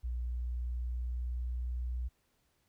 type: tone with pitch glide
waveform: sine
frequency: 60.4 to 61.28 Hz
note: B1 to B1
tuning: -38 to -13 cents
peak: -33 dBFS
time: 0.03-2.09 s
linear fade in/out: 20 ms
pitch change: +25 cents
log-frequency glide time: 0.25-1.95 s
effects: pink hiss -75 dBFS RMS until 2.68 s